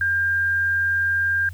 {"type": "tone", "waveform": "sine", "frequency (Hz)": 1600, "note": "G6", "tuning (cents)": 35, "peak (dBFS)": -18, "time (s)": [0.01, 1.49], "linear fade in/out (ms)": 2, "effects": ["added 89 Hz sine -33 dBFS peak until 1.53 s", "white hiss -54 dBFS RMS until 1.53 s"]}